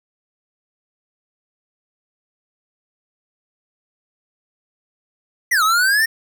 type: exponential two-way sweep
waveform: square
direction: down then up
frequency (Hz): 2055 to 1246 to 1847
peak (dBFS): -14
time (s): 5.51-6.06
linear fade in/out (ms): 10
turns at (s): 5.63
effects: none

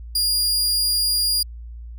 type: tone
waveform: sawtooth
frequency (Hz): 4838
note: D#8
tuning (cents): -49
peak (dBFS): -15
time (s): 0.15-1.43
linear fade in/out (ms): 5
effects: added 58 Hz sine -33 dBFS peak until 1.98 s

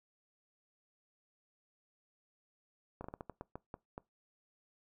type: slowing click train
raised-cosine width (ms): 1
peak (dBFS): -29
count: 10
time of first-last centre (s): 3.01-3.979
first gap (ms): 33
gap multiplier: 1.28
effects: noise-tail reverb RT60 0.2 s tail -22 dB re dry

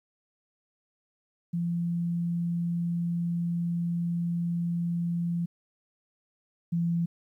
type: tone pair in turn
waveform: sine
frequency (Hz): 171.2 / 169.63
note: F3 / E3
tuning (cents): -34 / +50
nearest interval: unison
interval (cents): 16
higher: first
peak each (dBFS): -26 / -24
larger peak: second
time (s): 1.53-5.46 / 6.72-7.06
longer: first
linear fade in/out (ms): 10
effects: 11-bit

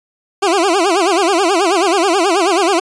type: tone with vibrato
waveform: 20% pulse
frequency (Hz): 365.4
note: F#4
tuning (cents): -22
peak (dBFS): -6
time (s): 0.42-2.8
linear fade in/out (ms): 10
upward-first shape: sine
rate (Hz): 9.3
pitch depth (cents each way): 200
effects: resampled to 22050 Hz

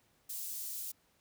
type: high-pass noise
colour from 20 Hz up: white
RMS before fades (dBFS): -41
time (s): 0.29-0.92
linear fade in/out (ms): 10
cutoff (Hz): 6500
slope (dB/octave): 12
effects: pink hiss -71 dBFS RMS until 1.2 s + high-pass 60 Hz 12 dB/octave

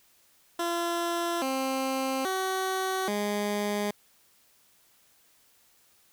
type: tone with pitch steps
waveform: 15% pulse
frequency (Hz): 341.9 / 265.2 / 378.1 / 206.3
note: F4 / C4 / F#4 / G#3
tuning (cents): -37 / +23 / +38 / -11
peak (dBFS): -21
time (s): 0.59-3.91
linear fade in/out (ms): 5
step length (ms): 830
effects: white hiss -63 dBFS RMS until 6.12 s

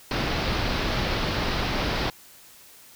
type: low-pass noise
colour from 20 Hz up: pink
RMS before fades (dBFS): -26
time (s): 0.11-2.1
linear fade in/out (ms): 2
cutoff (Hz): 5200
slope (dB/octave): 48
effects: white hiss -50 dBFS RMS until 2.95 s

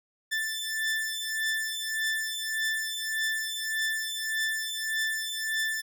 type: beating tone pair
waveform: sawtooth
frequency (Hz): 1764 / 1765.7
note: A6 / A6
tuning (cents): +4 / +6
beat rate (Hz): 1.7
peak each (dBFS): -28 / -28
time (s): 0.31-5.82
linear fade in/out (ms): 20
effects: none

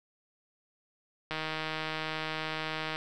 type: click train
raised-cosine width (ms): 0.3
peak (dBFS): -18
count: 260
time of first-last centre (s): 1.31-2.96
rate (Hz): 157
effects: none

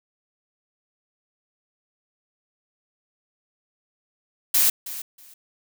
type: noise with echo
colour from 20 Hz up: blue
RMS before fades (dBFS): -18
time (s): 4.54-4.7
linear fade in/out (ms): 5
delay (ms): 320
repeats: 2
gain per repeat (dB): -15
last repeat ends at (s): 5.34
effects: none

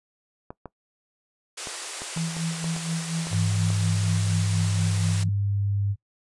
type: clicks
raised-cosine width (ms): 1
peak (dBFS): -22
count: 11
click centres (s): 0.505 / 0.657 / 1.672 / 2.019 / 2.174 / 2.367 / 2.643 / 2.764 / 3.27 / 3.33 / 3.703
type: band-pass noise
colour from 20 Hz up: white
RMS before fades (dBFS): -36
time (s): 1.57-5.24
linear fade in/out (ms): 10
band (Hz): 340 to 10000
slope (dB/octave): 48
type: tone with tremolo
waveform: sine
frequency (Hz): 164.81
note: E3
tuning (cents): 0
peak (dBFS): -24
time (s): 2.16-5.29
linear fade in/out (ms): 5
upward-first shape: sine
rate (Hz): 4.2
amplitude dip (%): 65
type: tone with pitch glide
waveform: sine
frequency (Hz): 102.3 to 100.48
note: G#2 to G2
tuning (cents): -26 to +43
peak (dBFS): -22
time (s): 3.3-5.96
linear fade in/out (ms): 50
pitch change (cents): -31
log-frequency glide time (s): 3.69-4.97
effects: noise-tail reverb RT60 0.1 s tail -20 dB re dry + resampled to 24000 Hz

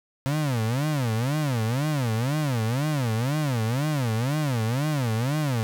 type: tone with vibrato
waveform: 35% pulse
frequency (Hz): 130.4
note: C3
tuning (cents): -5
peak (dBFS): -21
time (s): 0.26-5.63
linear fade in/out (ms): 0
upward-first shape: sine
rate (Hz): 2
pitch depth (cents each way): 300
effects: none

